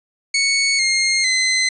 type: tone with pitch steps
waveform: 20% pulse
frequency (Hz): 2217 / 2130 / 2047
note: C#7 / C7 / C7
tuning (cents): 0 / +30 / -38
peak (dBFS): -10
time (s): 0.34-1.69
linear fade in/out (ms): 5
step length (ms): 450
effects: resampled to 24000 Hz